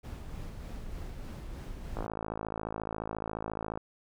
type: noise with tremolo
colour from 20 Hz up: brown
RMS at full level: -39 dBFS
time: 0.03-2.07 s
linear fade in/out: 20 ms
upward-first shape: sine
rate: 3.3 Hz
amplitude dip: 30%
type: click train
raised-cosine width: 1 ms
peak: -21 dBFS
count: 99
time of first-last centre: 1.97-3.775 s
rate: 54.3 Hz
effects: none